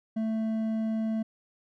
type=tone with hard clipping; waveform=triangle; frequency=221.1 Hz; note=A3; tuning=9 cents sharp; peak=-28 dBFS; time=0.16-1.23 s; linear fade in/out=10 ms; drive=9 dB; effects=none